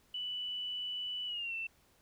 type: tone with pitch glide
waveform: sine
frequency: 2971 to 2678 Hz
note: F#7 to E7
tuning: +6 to +27 cents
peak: -36 dBFS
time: 0.14-1.67 s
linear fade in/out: 5 ms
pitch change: -179 cents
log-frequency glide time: 1.26-1.55 s
effects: pink hiss -68 dBFS RMS until 2.01 s